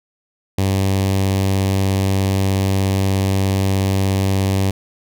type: tone with notch filter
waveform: sawtooth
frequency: 96.8 Hz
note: G2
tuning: 21 cents flat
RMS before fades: -17 dBFS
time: 0.58-4.71 s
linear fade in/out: 5 ms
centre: 1400 Hz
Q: 1.4
effects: none